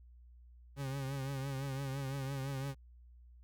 40% pulse tone with vibrato, 136.1 Hz, C#3, 31 cents flat, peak -36 dBFS, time 0.76-2.75 s, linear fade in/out 50 ms, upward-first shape triangle, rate 5.9 Hz, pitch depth 68 cents each way, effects added 60 Hz sine -55 dBFS peak until 3.43 s

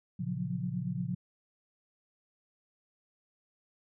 sine chord, Gb major seventh, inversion first, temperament equal with one note detuned, 116.54 / 138.59 / 176.44 / 185 Hz, Bb2 / Db3 / F3 / Gb3, 0 / 0 / +18 / 0 cents, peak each -39 / -37 / -35 / -40 dBFS, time 0.19-1.15 s, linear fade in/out 10 ms, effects none

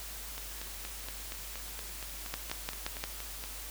two click trains, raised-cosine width 0.2 ms, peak -16 / -23 dBFS, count 5 / 14, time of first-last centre 2.34-3.039 / 0.38-3.439 s, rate 5.72 / 4.25 Hz, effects added 50 Hz sine -46 dBFS peak until 3.7 s + white hiss -44 dBFS RMS until 3.7 s

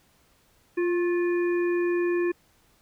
harmonic tone with a mistuned harmonic, 349.2 Hz, F4, in tune, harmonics 1 / 3 / 5 / 7, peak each -22 / -39 / -36 / -40 dBFS, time 0.77-2.32 s, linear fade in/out 10 ms, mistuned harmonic 3, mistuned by +47 cents, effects pink hiss -63 dBFS RMS until 2.81 s

